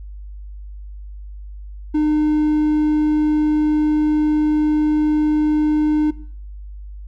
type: tone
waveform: triangle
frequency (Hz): 303.7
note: D#4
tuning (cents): -42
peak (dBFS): -12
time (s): 1.94-6.11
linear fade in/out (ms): 10
effects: noise-tail reverb RT60 0.6 s tail -20 dB re dry + added 50 Hz sine -31 dBFS peak until 7.07 s